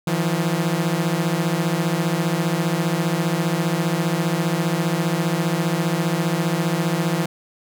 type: beating tone pair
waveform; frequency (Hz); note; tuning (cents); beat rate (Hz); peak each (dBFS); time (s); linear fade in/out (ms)
sawtooth; 160 / 175; D#3 / F3; +49 / +4; 15; -18; 0.07-7.26; 5
effects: none